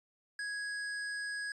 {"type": "tone", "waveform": "square", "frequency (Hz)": 1661.2, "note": "G#6", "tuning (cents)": 0, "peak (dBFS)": -37, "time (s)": [0.39, 1.52], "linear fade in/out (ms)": 2, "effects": ["resampled to 24000 Hz"]}